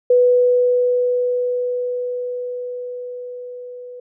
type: tone with level ramp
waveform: sine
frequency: 493.9 Hz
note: B4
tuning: in tune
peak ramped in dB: -9 to -32 dBFS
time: 0.1-4 s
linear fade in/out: 5 ms
effects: none